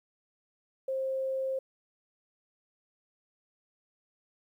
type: tone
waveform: sine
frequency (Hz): 530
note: C5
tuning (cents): +22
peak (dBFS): -29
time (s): 0.88-1.59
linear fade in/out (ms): 5
effects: 11-bit